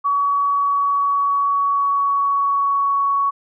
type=tone with pitch glide; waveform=sine; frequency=1131 to 1117.4 Hz; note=C#6 to C#6; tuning=+34 to +13 cents; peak=-15 dBFS; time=0.04-3.31 s; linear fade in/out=20 ms; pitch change=-21 cents; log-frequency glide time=0.52-2.99 s; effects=none